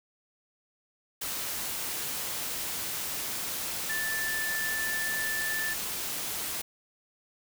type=tone in noise; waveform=sine; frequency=1760 Hz; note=A6; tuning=in tune; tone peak=-30 dBFS; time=3.89-5.74 s; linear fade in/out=10 ms; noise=white; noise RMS=-34 dBFS; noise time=1.21-6.62 s; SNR=+1 dB; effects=none